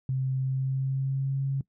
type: tone with pitch glide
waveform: sine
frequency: 131.7 to 136.34 Hz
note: C3 to C#3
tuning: +12 to -28 cents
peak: -25 dBFS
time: 0.09-1.61 s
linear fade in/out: 2 ms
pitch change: +60 cents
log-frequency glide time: 0.39-1.42 s
effects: noise-tail reverb RT60 0.1 s tail -20 dB re dry